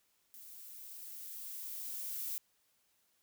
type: noise with level ramp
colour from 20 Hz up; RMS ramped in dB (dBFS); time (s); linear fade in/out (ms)
violet; -53 to -39; 0.34-2.38; 0
effects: white hiss -75 dBFS RMS until 3.22 s